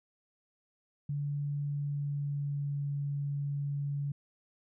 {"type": "tone with pitch glide", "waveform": "sine", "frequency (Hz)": [144.1, 142.44], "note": ["D3", "C#3"], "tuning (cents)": [-33, 47], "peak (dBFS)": -31, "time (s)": [1.09, 4.12], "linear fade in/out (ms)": 5, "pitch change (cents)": -20, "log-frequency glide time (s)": [1.67, 2.87], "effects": []}